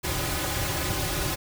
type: noise with comb filter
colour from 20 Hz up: pink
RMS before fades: -28 dBFS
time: 0.03-1.36 s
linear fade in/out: 20 ms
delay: 4.4 ms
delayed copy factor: -0.95
effects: none